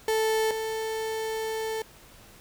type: tone pair in turn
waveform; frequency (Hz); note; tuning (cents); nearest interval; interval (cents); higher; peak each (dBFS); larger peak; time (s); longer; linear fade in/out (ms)
35% pulse; 440 / 441.8; A4 / A4; 0 / +7; unison; 7; second; -21 / -27; first; 0.08-0.51 / 0.51-1.82; second; 2
effects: pink hiss -52 dBFS RMS until 2.4 s